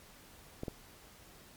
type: clicks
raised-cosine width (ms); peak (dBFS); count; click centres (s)
2; -24; 2; 0.634 / 0.682
effects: pink hiss -57 dBFS RMS until 1.56 s + MP3 96 kbps